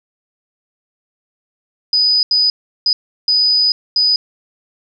sine tone bursts at uneven times, 4978 Hz, D#8, in tune, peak -10 dBFS, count 5, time 1.93-2.23 / 2.31-2.5 / 2.86-2.93 / 3.28-3.72 / 3.96-4.16 s, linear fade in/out 2 ms, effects none

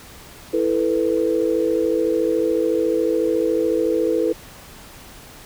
sine chord, E suspended fourth, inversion none, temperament equal, 329.6 / 440 / 493.9 Hz, E4 / A4 / B4, 0 / 0 / 0 cents, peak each -21 dBFS, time 0.53-4.33 s, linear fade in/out 10 ms, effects pink hiss -42 dBFS RMS until 5.45 s

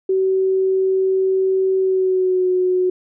sine tone with pitch glide, 379.9 to 366.5 Hz, F#4 to F#4, +46 to -16 cents, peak -14 dBFS, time 0.09-2.9 s, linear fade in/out 5 ms, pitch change -62 cents, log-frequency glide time 1.78-2.49 s, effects none

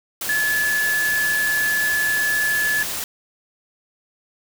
sine tone in noise, 1719 Hz, A6, 41 cents flat, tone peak -18 dBFS, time 0.29-2.83 s, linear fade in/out 2 ms, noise white, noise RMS -27 dBFS, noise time 0.21-3.04 s, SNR +6 dB, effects none

